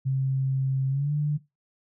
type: tone with pitch glide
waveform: sine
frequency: 133.6 to 148.24 Hz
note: C3 to D3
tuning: +36 to +17 cents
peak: -22 dBFS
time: 0.05-1.38 s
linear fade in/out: 20 ms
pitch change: +181 cents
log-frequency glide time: 0.89-1.13 s
effects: noise-tail reverb RT60 0.2 s tail -17 dB re dry